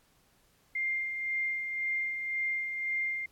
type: tone with tremolo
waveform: sine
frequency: 2107 Hz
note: C7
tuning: 12 cents sharp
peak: -28 dBFS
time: 0.75-3.26 s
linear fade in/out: 5 ms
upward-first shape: sine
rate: 1.9 Hz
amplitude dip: 45%
effects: pink hiss -67 dBFS RMS until 3.31 s + AAC 64 kbps